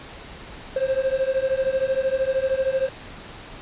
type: beating tone pair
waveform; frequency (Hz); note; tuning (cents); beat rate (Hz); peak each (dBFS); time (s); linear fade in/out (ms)
triangle; 523.3 / 536.3; C5 / C5; 0 / +43; 13; -21; 0.76-2.89; 5
effects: pink hiss -40 dBFS RMS until 3.61 s + resampled to 8000 Hz